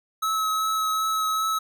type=tone with vibrato; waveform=square; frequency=1290 Hz; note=E6; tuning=38 cents flat; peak=-23 dBFS; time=0.22-1.59 s; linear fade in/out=10 ms; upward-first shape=triangle; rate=2.6 Hz; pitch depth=15 cents each way; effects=none